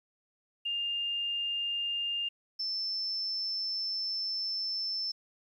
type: tone pair in turn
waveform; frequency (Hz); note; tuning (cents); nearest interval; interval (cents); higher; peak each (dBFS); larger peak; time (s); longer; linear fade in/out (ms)
sine; 2809 / 5303; F7 / E8; +9 / +9; major seventh; 1100; second; -30 / -31; first; 0.65-2.29 / 2.59-5.12; second; 10
effects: 11-bit